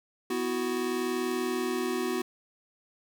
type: chord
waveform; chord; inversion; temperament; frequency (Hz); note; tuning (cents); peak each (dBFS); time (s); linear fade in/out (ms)
square; B suspended fourth; none; equal with one note detuned; 248.8 / 329.6 / 370; B3 / E4 / F#4; +13 / 0 / 0; -34 / -36 / -31; 0.3-2.22; 5
effects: none